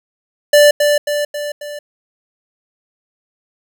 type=tone with echo; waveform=square; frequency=587 Hz; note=D5; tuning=1 cent flat; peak=-6 dBFS; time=0.53-0.71 s; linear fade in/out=5 ms; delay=270 ms; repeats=4; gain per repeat=-5 dB; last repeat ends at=1.79 s; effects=none